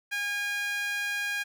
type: tone with high-pass filter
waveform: sawtooth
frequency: 815 Hz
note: G#5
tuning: 33 cents flat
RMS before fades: -31 dBFS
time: 0.11-1.44 s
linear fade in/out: 20 ms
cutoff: 1900 Hz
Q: 9.9
effects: none